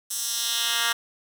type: tone with high-pass filter sweep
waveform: 10% pulse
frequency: 233.1 Hz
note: A#3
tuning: in tune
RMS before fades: -26 dBFS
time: 0.1-0.93 s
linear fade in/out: 10 ms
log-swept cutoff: 7500 to 1800 Hz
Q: 1.3
effects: none